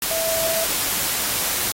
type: tone in noise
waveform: sine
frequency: 654 Hz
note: E5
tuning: 14 cents flat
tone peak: -23 dBFS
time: 0.11-0.64 s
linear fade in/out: 2 ms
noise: white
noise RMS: -23 dBFS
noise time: 0.02-1.72 s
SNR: -3 dB
effects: AAC 48 kbps